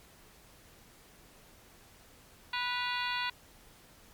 harmonic tone with a mistuned harmonic, 491.1 Hz, B4, 10 cents flat, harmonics 2 / 3 / 4 / 5 / 6 / 7 / 8 / 9, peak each -36 / -38 / -39 / -40 / -41 / -41 / -42 / -43 dBFS, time 2.53-3.3 s, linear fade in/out 5 ms, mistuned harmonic 6, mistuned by -91 cents, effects pink hiss -58 dBFS RMS until 4.13 s + MP3 96 kbps

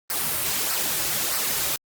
white noise with flanger, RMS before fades -25 dBFS, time 0.1-1.76 s, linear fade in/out 0 ms, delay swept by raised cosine 0.28 to 4.38 ms, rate 1.6 Hz, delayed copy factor -0.55, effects Opus 32 kbps

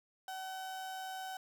35% pulse tone with amplitude modulation, 758 Hz, F#5, 42 cents sharp, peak -38 dBFS, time 0.28-1.37 s, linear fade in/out 2 ms, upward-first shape sine, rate 157 Hz, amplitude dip 25%, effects none

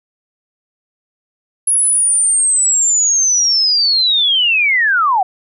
sine linear sweep, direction down, 10580 to 716 Hz, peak -10 dBFS, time 1.67-5.23 s, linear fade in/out 5 ms, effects none

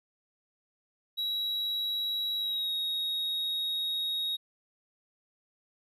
triangle tone with pitch glide, 3879 to 3766 Hz, B7 to A#7, -32 to +17 cents, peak -28 dBFS, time 1.17-4.37 s, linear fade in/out 20 ms, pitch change -51 cents, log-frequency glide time 2.38-2.71 s, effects none

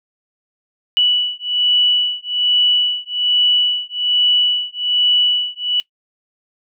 sine beating tone pair, 2953 / 2954.2 Hz, F#7 / F#7, -4 / -3 cents, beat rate 1.2 Hz, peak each -16 dBFS, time 0.97-5.8 s, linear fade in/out 0 ms, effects noise-tail reverb RT60 0.1 s tail -19 dB re dry

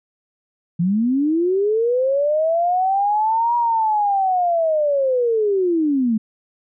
sine linear two-way sweep, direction up then down, 163.7 to 959 to 211.2 Hz, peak -15 dBFS, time 0.79-6.18 s, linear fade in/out 10 ms, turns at 3.56 s, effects none

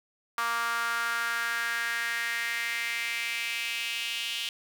sawtooth tone with high-pass filter sweep, 233.1 Hz, A#3, in tune, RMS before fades -31 dBFS, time 0.38-4.49 s, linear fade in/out 0 ms, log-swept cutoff 1200 to 3000 Hz, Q 4.2, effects none

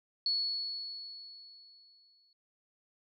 sine tone with exponential decay, 4393 Hz, C#8, 16 cents flat, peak -27 dBFS, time 0.26-2.33 s, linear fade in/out 2 ms, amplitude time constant 450 ms, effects none

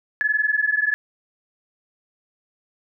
sine tone pair together, 1700.3 / 1721 Hz, G#6 / A6, +40 / -39 cents, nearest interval unison, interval 21 cents, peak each -21 dBFS, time 0.21-0.94 s, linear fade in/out 0 ms, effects none

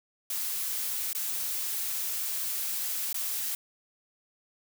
blue noise with dropouts, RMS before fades -32 dBFS, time 0.3-3.55 s, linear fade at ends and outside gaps 2 ms, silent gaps 1.131-1.149 / 3.129-3.143 s, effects none

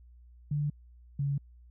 sine tone pair in turn, 146.83 / 140.7 Hz, D3 / C#3, 0 / +26 cents, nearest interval minor second, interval 74 cents, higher first, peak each -27 dBFS, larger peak neither, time 0.51-0.7 / 1.19-1.38 s, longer neither, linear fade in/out 5 ms, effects added 60 Hz sine -52 dBFS peak until 1.7 s

